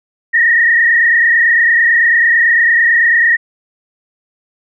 sine tone with frequency modulation, 1863 Hz, A#6, 2 cents flat, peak -7 dBFS, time 0.33-3.37 s, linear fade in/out 20 ms, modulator 29 Hz, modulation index 2.1, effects none

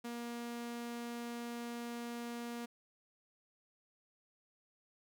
sawtooth tone, 237 Hz, A#3, 29 cents sharp, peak -37 dBFS, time 0.04-2.66 s, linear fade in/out 10 ms, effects none

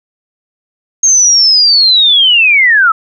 sine linear sweep, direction down, 6470 to 1272 Hz, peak -4 dBFS, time 1.03-2.92 s, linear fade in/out 5 ms, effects none

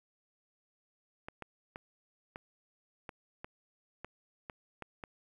clicks, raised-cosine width 0.5 ms, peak -27 dBFS, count 10, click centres 1.285 / 1.423 / 1.759 / 2.359 / 3.092 / 3.445 / 4.046 / 4.498 / 4.823 / 5.038 s, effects 10-bit

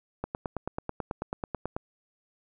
click train, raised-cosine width 1 ms, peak -17 dBFS, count 15, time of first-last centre 0.24-1.765 s, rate 9.18 Hz, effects none

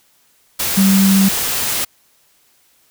sine tone in noise, 194.2 Hz, G3, 16 cents flat, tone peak -9 dBFS, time 0.77-1.29 s, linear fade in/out 10 ms, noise white, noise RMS -19 dBFS, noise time 0.59-1.85 s, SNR +7 dB, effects white hiss -56 dBFS RMS until 2.9 s

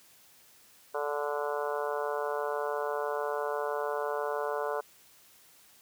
harmonic tone, 146.1 Hz, D3, 9 cents flat, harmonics 3 / 4 / 5 / 6 / 7 / 8 / 9 / 10, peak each -34 / -35 / -39 / -41 / -38 / -43 / -44 / -42 dBFS, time 0.94-4.81 s, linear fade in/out 10 ms, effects white hiss -59 dBFS RMS until 5.81 s + high-pass 60 Hz 12 dB/octave

